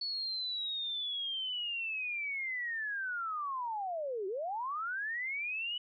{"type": "linear two-way sweep", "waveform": "sine", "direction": "down then up", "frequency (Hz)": [4435, 365, 2972], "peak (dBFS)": -34, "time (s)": [0.01, 5.78], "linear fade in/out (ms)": 5, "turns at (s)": 4.27, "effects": []}